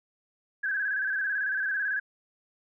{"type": "tone with vibrato", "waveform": "sine", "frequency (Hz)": 1604, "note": "G6", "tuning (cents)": 39, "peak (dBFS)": -26, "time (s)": [0.63, 2], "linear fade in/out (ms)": 10, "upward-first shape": "square", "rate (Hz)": 18, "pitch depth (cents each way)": 65, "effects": []}